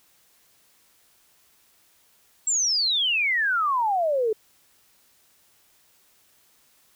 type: exponential sweep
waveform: sine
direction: down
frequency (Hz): 7730 to 420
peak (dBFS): -20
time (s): 2.47-4.33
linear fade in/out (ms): 5
effects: white hiss -61 dBFS RMS until 6.95 s